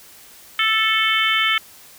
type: harmonic tone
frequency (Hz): 440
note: A4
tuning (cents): 0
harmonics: 3 / 4 / 5 / 6 / 7 / 8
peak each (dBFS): -22 / -24 / -20 / -30 / -21 / -27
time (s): 0.59-1.58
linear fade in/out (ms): 2
effects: white hiss -45 dBFS RMS until 1.98 s